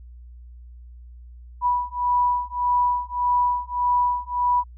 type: beating tone pair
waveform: sine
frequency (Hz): 980 / 981.7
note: B5 / B5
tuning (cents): -14 / -11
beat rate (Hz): 1.7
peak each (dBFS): -22 / -22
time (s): 1.61-4.64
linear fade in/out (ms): 50
effects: added 60 Hz sine -40 dBFS peak until 4.77 s